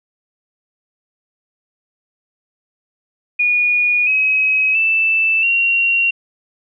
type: tone with pitch steps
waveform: sine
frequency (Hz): 2449 / 2546 / 2646 / 2750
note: D#7 / D#7 / E7 / F7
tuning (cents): -28 / +39 / +6 / -27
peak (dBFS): -12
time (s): 3.39-6.11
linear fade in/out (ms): 10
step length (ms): 680
effects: none